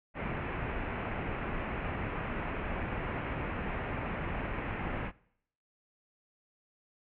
pink low-pass noise, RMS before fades -36 dBFS, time 0.14-5.12 s, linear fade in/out 50 ms, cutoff 2600 Hz, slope 48 dB/octave, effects noise-tail reverb RT60 0.7 s tail -22 dB re dry

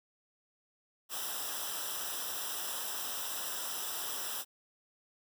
white noise with comb filter, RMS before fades -38 dBFS, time 1.09-4.45 s, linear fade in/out 50 ms, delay 0.45 ms, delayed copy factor -0.85, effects none

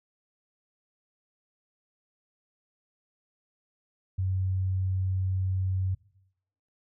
sine tone, 94 Hz, F#2, 28 cents sharp, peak -25 dBFS, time 4.18-5.95 s, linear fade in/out 10 ms, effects noise-tail reverb RT60 0.8 s tail -21 dB re dry

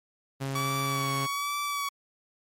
sawtooth tone with pitch glide, 135.9 to 136.92 Hz, C#3 to C#3, -34 to -21 cents, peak -26 dBFS, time 0.4-1.27 s, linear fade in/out 20 ms, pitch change +13 cents, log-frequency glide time 0.61-0.82 s
sawtooth tone with vibrato, 1137 Hz, C#6, 44 cents sharp, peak -25 dBFS, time 0.55-1.89 s, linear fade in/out 5 ms, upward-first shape sine, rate 1.2 Hz, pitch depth 35 cents each way
effects MP3 64 kbps

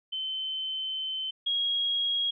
sine tone pair in turn, 3071 / 3290 Hz, G7 / G#7, -36 / -17 cents, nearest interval minor second, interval 119 cents, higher second, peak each -30 / -25 dBFS, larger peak second, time 0.12-1.31 / 1.46-2.31 s, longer first, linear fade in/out 10 ms, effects none

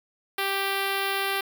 5% pulse tone with notch filter, 392.1 Hz, G4, in tune, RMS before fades -27 dBFS, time 0.38-1.41 s, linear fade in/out 5 ms, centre 6300 Hz, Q 0.85, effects 8-bit

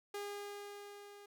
sawtooth tone with level ramp, 407.4 Hz, G#4, 33 cents flat, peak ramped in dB -36 to -50 dBFS, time 0.14-1.26 s, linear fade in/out 5 ms, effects none

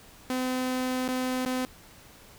sawtooth tone with dropouts, 255.4 Hz, C4, 42 cents flat, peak -23 dBFS, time 0.3-1.65 s, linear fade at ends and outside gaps 0 ms, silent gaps 1.079-1.088 / 1.45-1.461 s, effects pink hiss -52 dBFS RMS until 2.38 s

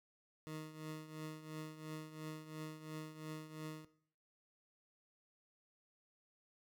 20% pulse tone with tremolo, 155.9 Hz, D#3, 4 cents sharp, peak -38 dBFS, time 0.47-3.85 s, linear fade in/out 0 ms, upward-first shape triangle, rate 2.9 Hz, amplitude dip 75%, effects noise-tail reverb RT60 0.6 s tail -17 dB re dry

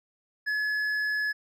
sine tone with hard clipping, 1704 Hz, G#6, 44 cents sharp, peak -27 dBFS, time 0.46-1.33 s, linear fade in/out 20 ms, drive 5 dB, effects none

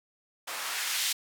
blue noise with band-pass filter sweep, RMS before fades -32 dBFS, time 0.47-1.13 s, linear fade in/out 10 ms, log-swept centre 790 to 3200 Hz, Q 0.92, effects none

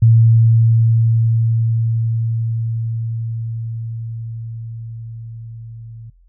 sine tone with level ramp, 113.9 Hz, A#2, 40 cents flat, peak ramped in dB -6 to -32 dBFS, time 0.02-6.1 s, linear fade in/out 5 ms, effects noise-tail reverb RT60 0.2 s tail -26 dB re dry + added 43 Hz sine -47 dBFS peak until 6.28 s

